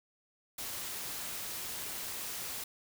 white noise, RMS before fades -40 dBFS, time 0.58-2.64 s, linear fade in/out 5 ms, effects none

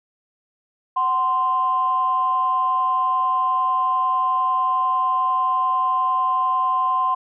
sine tone pair together, 747 / 1041.8 Hz, F#5 / C6, +16 / -8 cents, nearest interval tritone, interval 576 cents, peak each -25 / -17 dBFS, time 0.96-7.15 s, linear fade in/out 10 ms, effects tanh soft clip ceiling -10 dBFS

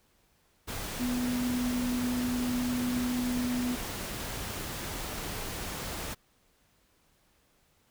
sine tone in noise, 246.9 Hz, B3, in tune, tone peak -28 dBFS, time 0.99-3.76 s, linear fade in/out 20 ms, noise pink, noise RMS -37 dBFS, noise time 0.67-6.15 s, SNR +6 dB, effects pink hiss -68 dBFS RMS until 7.9 s

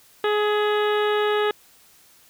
harmonic tone with a mistuned harmonic, 420 Hz, G#4, 19 cents sharp, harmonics 1 / 2 / 3 / 4 / 5 / 6 / 7 / 8 / 9, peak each -20 / -28 / -28 / -30 / -36 / -39 / -35 / -37 / -38 dBFS, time 0.24-1.51 s, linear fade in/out 2 ms, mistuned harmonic 5, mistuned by -38 cents, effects white hiss -54 dBFS RMS until 2.29 s

